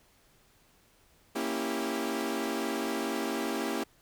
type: chord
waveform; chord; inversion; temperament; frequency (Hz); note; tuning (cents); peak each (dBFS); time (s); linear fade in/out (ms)
sawtooth; A# diminished seventh; none; equal with one note detuned; 233.1 / 277.2 / 329.6 / 394.7; A#3 / C#4 / E4 / G4; 0 / 0 / 0 / +12; -32; 1.35-3.84; 10
effects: pink hiss -64 dBFS RMS until 4.01 s

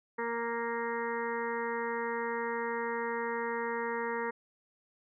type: harmonic tone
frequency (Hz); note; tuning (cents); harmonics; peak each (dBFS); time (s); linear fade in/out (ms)
233.1; A#3; 0; 1 / 2 / 4 / 5 / 6 / 7 / 8 / 9; -42 / -35 / -37 / -44 / -44 / -46 / -40 / -48; 0.18-4.31; 10
effects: none

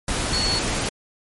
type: tone in noise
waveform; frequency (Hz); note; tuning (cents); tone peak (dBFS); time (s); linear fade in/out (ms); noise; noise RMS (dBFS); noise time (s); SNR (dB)
sine; 4386; C#8; -19; -22; 0.33-0.59; 2; pink; -24; 0.08-0.89; -1
effects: MP3 48 kbps

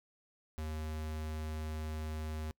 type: tone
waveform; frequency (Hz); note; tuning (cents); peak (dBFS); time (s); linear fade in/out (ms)
square; 77.78; D#2; 0; -38; 0.58-2.51; 0
effects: noise-tail reverb RT60 0.1 s tail -26 dB re dry

